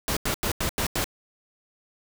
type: noise bursts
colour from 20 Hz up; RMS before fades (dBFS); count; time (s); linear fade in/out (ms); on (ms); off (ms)
pink; -26; 6; 0.08-1.042; 0; 87; 88
effects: none